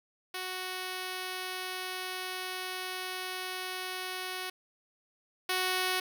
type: tone pair in turn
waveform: 5% pulse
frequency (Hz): 370 / 370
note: F#4 / F#4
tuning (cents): 0 / 0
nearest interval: unison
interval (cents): 0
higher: neither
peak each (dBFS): -24 / -17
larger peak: second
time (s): 0.34-4.5 / 5.49-6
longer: first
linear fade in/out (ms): 5
effects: none